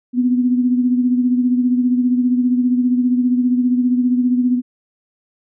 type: beating tone pair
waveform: sine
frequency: 247.2 / 262.2 Hz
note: B3 / C4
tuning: +2 / +4 cents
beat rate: 15 Hz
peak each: -13 / -22 dBFS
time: 0.13-4.62 s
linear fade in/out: 50 ms
effects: none